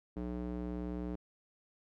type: tone with band-pass filter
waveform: square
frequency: 60.5 Hz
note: B1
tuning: 35 cents flat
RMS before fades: -39 dBFS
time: 0.16-1.16 s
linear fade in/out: 10 ms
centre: 290 Hz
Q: 1.2
effects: none